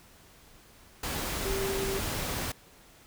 sine tone in noise, 389.6 Hz, G4, 11 cents flat, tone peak -31 dBFS, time 1.45-1.99 s, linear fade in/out 5 ms, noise pink, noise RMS -33 dBFS, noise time 1.03-2.52 s, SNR -1 dB, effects pink hiss -56 dBFS RMS until 3.06 s

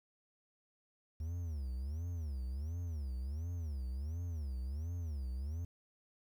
triangle tone with vibrato, 74.2 Hz, D2, 18 cents sharp, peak -35 dBFS, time 1.2-5.65 s, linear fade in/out 5 ms, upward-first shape sine, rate 1.4 Hz, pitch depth 290 cents each way, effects 11-bit

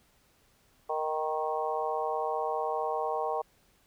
harmonic tone with a mistuned harmonic, 155.56 Hz, D#3, in tune, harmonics 3 / 4 / 5 / 6 / 7, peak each -34 / -35 / -33 / -37 / -37 dBFS, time 0.89-3.42 s, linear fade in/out 10 ms, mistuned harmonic 6, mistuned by +19 cents, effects pink hiss -66 dBFS RMS until 3.86 s

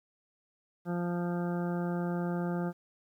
harmonic tone, 174.61 Hz, F3, in tune, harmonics 1 / 2 / 3 / 4 / 5 / 7 / 8 / 9, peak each -31 / -37 / -41 / -43 / -45 / -48 / -49 / -50 dBFS, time 0.85-2.73 s, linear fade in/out 50 ms, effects 11-bit

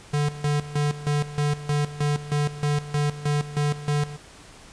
square tone with tremolo, 146.83 Hz, D3, in tune, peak -21 dBFS, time 0.13-4.17 s, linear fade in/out 10 ms, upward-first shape square, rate 3.2 Hz, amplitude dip 80%, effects pink hiss -47 dBFS RMS until 4.72 s + resampled to 22050 Hz

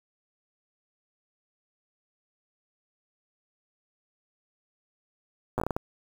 slowing click train, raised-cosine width 1 ms, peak -14 dBFS, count 8, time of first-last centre 5.58-5.765 s, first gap 8 ms, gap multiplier 1.39, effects 7-bit

